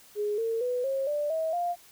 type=tone with pitch steps; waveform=sine; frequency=416.4 / 454.1 / 495.2 / 540 / 588.9 / 642.2 / 700.3 Hz; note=G#4 / A#4 / B4 / C#5 / D5 / E5 / F5; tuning=+5 / -45 / +5 / -45 / +5 / -45 / +5 cents; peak=-26 dBFS; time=0.15-1.76 s; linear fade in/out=50 ms; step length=230 ms; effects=white hiss -55 dBFS RMS until 1.91 s

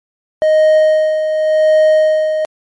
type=tone with tremolo; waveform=triangle; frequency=622.3 Hz; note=D#5; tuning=in tune; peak=-4 dBFS; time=0.42-2.45 s; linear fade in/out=0 ms; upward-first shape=sine; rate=0.89 Hz; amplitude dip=55%; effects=MP3 48 kbps

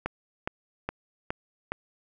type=click train; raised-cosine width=0.5 ms; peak=-14 dBFS; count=5; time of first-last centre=0.06-1.72 s; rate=2.41 Hz; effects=none

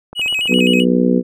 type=click train; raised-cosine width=1 ms; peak=-19 dBFS; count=8; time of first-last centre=0.13-0.588 s; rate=15.3 Hz
type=tone with vibrato; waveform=triangle; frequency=2728 Hz; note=F7; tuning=41 cents flat; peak=-14 dBFS; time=0.15-0.85 s; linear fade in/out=50 ms; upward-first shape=square; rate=7.7 Hz; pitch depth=120 cents each way
type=harmonic tone; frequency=61.6 Hz; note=B1; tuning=4 cents flat; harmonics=3 / 4 / 5 / 6 / 7 / 8; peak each=-16 / -14 / -23 / -20 / -23 / -20 dBFS; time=0.48-1.23 s; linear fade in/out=50 ms
effects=none

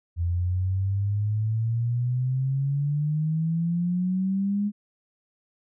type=exponential sweep; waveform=sine; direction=up; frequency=84.5 to 208.2 Hz; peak=-22 dBFS; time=0.16-4.72 s; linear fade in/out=50 ms; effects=none

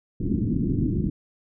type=low-pass noise; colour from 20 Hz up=white; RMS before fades=-24 dBFS; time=0.2-1.1 s; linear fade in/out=5 ms; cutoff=320 Hz; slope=48 dB/octave; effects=none

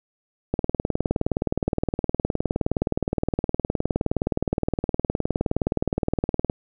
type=click train; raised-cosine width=2 ms; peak=-8 dBFS; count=116; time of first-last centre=0.54-6.499 s; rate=19.3 Hz; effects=none

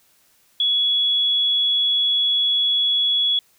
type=tone; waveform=sine; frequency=3375 Hz; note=G#7; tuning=27 cents sharp; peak=-16 dBFS; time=0.6-3.39 s; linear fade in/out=2 ms; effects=white hiss -59 dBFS RMS until 3.58 s

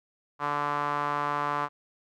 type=tone with band-pass filter; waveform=sawtooth; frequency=145.8 Hz; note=D3; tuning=12 cents flat; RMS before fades=-29 dBFS; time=0.39-1.69 s; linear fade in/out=50 ms; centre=1100 Hz; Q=3.5; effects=none

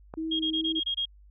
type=click; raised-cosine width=1 ms; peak=-24 dBFS; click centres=0.139 s
type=tone with vibrato; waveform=sine; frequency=318.6 Hz; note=D#4; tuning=41 cents sharp; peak=-29 dBFS; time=0.17-0.8 s; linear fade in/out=10 ms; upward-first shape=triangle; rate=2.4 Hz; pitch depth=20 cents each way
type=tone bursts; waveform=sine; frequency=3259 Hz; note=G#7; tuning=33 cents flat; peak=-26 dBFS; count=7; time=0.31-1.056 s; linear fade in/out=10 ms; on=86 ms; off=24 ms
effects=added 50 Hz sine -51 dBFS peak until 1.3 s

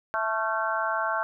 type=harmonic tone with a mistuned harmonic; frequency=220 Hz; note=A3; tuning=in tune; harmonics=3 / 4 / 5 / 6 / 7; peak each=-31 / -31 / -31 / -31 / -31 dBFS; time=0.14-1.23 s; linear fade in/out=0 ms; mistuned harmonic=6; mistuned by=+60 cents; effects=none

